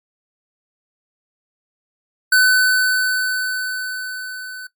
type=tone with level ramp; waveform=square; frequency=1508 Hz; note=F#6; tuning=32 cents sharp; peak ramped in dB=-10 to -31 dBFS; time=2.32-4.67 s; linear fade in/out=5 ms; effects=noise-tail reverb RT60 0.1 s tail -17 dB re dry + MP3 96 kbps